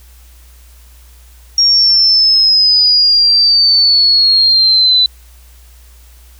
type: exponential sweep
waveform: sine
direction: down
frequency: 5588 to 3982 Hz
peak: -6 dBFS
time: 1.58-5.06 s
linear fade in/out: 2 ms
effects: added 60 Hz sine -38 dBFS peak until 6.39 s + white hiss -47 dBFS RMS until 6.39 s